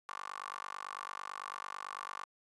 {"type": "tone with high-pass filter", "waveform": "15% pulse", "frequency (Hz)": 49, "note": "G1", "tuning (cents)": 0, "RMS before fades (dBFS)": -44, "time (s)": [0.09, 2.24], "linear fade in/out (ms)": 0, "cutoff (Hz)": 1100, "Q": 5.6, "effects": ["resampled to 24000 Hz"]}